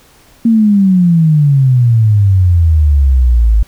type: exponential sweep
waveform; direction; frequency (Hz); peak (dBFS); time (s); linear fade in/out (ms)
sine; down; 233.1 to 51.91; -5; 0.45-3.63; 5
effects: pink hiss -45 dBFS RMS until 3.67 s